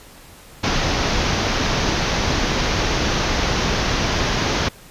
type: low-pass noise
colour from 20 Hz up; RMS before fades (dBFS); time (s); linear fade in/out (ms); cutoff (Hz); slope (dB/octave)
pink; -20; 0.63-4.69; 10; 6400; 96
effects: pink hiss -44 dBFS RMS until 4.9 s + resampled to 32000 Hz